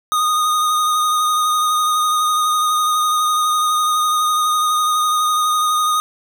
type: tone with vibrato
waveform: square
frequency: 1236 Hz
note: D#6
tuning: 12 cents flat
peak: -15 dBFS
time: 0.12-6 s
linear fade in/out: 0 ms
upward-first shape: sine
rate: 12 Hz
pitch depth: 19 cents each way
effects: none